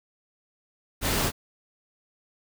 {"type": "noise", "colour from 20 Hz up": "pink", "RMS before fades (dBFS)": -25, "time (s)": [1.01, 1.32], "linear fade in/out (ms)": 50, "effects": []}